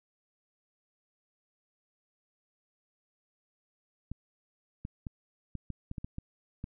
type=clicks; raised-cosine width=5 ms; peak=-25 dBFS; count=10; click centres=4.116 / 4.851 / 5.068 / 5.553 / 5.703 / 5.914 / 5.982 / 6.045 / 6.184 / 6.641 s; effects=none